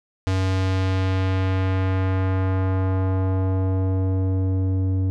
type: tone with low-pass filter sweep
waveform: square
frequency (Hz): 94.4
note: F#2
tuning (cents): +35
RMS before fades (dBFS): -21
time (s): 0.27-5.1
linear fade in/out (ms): 0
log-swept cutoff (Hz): 6300 to 290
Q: 0.88
effects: none